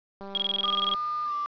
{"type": "click train", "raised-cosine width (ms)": 1, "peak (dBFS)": -28, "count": 146, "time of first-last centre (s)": [0.21, 0.946], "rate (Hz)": 197}
{"type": "tone bursts", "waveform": "sine", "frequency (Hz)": 3277, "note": "G#7", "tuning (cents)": -24, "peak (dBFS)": -23, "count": 13, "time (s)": [0.35, 0.938], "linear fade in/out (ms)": 0, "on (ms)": 24, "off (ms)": 23}
{"type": "tone with pitch glide", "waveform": "sine", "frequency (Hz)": [1209, 1175.3], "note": ["D6", "D6"], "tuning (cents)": [50, 1], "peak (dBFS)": -27, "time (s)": [0.64, 1.46], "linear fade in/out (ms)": 0, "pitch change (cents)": -49, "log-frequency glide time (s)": [1.24, 1.34]}
{"effects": ["resampled to 11025 Hz", "8-bit"]}